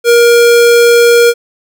square tone, 472.6 Hz, A#4, 24 cents sharp, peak -4 dBFS, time 0.04-1.34 s, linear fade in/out 50 ms, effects none

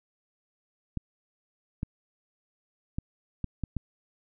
clicks, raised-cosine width 5 ms, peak -18 dBFS, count 6, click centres 0.973 / 1.831 / 2.985 / 3.443 / 3.637 / 3.767 s, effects none

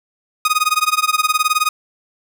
sawtooth tone with tremolo, 1244.5 Hz, D#6, in tune, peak -7 dBFS, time 0.45-1.69 s, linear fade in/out 2 ms, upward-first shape sine, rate 19 Hz, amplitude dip 95%, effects none

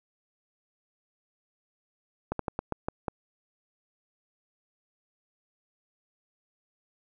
slowing click train, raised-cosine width 1 ms, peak -15 dBFS, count 7, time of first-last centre 2.32-3.082 s, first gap 73 ms, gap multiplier 1.22, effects none

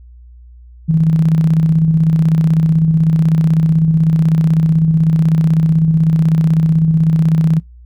sine tone with tremolo, 160.5 Hz, E3, 46 cents flat, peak -7 dBFS, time 0.88-7.6 s, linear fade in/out 20 ms, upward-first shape square, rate 16 Hz, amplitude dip 40%, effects noise-tail reverb RT60 0.2 s tail -26 dB re dry + added 60 Hz sine -36 dBFS peak until 7.85 s

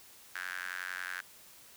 sawtooth tone with high-pass filter, 91 Hz, F#2, 28 cents flat, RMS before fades -40 dBFS, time 0.35-1.21 s, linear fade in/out 5 ms, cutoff 1600 Hz, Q 7.2, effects white hiss -56 dBFS RMS until 1.76 s

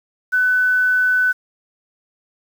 sine tone, 1500 Hz, F#6, 23 cents sharp, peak -13 dBFS, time 0.32-1.33 s, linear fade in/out 20 ms, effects 7-bit

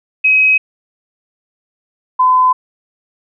sine tone pair in turn, 2539 / 1016.4 Hz, D#7 / B5, +34 / +49 cents, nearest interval octave + major third, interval 1585 cents, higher first, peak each -7 dBFS, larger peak neither, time 0.24-0.58 / 2.19-2.53 s, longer neither, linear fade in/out 10 ms, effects none

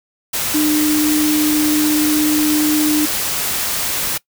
sine tone in noise, 302.8 Hz, D#4, 47 cents flat, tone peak -13 dBFS, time 0.54-3.06 s, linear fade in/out 10 ms, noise white, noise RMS -20 dBFS, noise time 0.33-4.18 s, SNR +4 dB, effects noise-tail reverb RT60 0.1 s tail -21 dB re dry

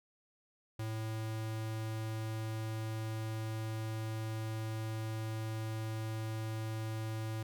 square tone, 110.4 Hz, A2, 6 cents sharp, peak -37 dBFS, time 0.79-7.43 s, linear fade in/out 5 ms, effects none

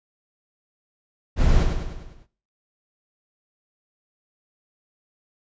brown noise with echo, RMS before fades -18 dBFS, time 1.36-1.67 s, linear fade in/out 50 ms, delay 100 ms, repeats 6, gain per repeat -5 dB, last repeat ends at 2.27 s, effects noise-tail reverb RT60 0.4 s tail -17 dB re dry + resampled to 16000 Hz

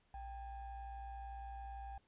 triangle ring-modulated tone, 423.9 Hz, G#4, 35 cents sharp, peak -40 dBFS, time 0.14-1.98 s, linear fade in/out 2 ms, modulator 365 Hz, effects pink hiss -75 dBFS RMS until 2.07 s + resampled to 8000 Hz

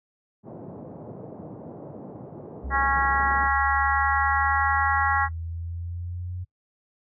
pink band-pass noise, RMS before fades -40 dBFS, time 0.43-3.5 s, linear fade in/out 50 ms, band 120 to 730 Hz, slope 24 dB/octave
sine exponential sweep, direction up, 65 to 90.6 Hz, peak -30 dBFS, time 2.63-6.45 s, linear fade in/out 20 ms
harmonic tone, 275.3 Hz, C#4, 12 cents flat, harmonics 3 / 4 / 5 / 6 / 7, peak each -25 / -26 / -27 / -28 / -28 dBFS, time 2.7-5.29 s, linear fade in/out 50 ms
effects noise-tail reverb RT60 0.1 s tail -21 dB re dry

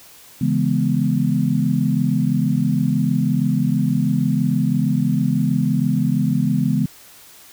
sine chord, C# minor seventh, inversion none, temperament equal, 138.59 / 164.81 / 207.7 / 246.9 Hz, C#3 / E3 / G#3 / B3, 0 / 0 / 0 / 0 cents, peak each -21 dBFS, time 0.41-6.86 s, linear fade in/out 5 ms, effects white hiss -45 dBFS RMS until 7.52 s

